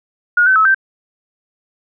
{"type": "tone with pitch steps", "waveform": "sine", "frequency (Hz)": [1438, 1528, 1295, 1561], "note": ["F#6", "G6", "E6", "G6"], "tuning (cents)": [-50, -45, -31, -8], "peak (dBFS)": -8, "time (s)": [0.37, 0.746], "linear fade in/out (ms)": 5, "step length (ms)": 94, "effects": []}